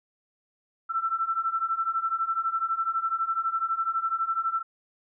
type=beating tone pair; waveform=sine; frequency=1329 / 1341 Hz; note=E6 / E6; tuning=+14 / +29 cents; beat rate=12 Hz; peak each=-29 / -27 dBFS; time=0.89-4.63 s; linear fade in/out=20 ms; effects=none